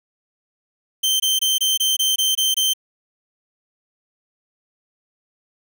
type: tone bursts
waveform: sawtooth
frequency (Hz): 3116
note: G7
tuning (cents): -11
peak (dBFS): -13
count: 9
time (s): 1.03-2.736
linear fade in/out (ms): 10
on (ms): 170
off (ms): 22
effects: none